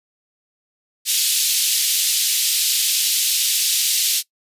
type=high-pass noise; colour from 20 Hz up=pink; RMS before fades=-18 dBFS; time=1.05-4.23 s; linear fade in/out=50 ms; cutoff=3200 Hz; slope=24 dB/octave; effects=noise-tail reverb RT60 0.1 s tail -21 dB re dry + resampled to 32000 Hz